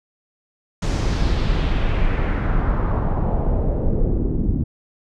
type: noise with low-pass filter sweep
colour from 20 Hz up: brown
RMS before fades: -19 dBFS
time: 0.82-4.64 s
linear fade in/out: 5 ms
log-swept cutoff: 7000 to 260 Hz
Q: 1.8
effects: none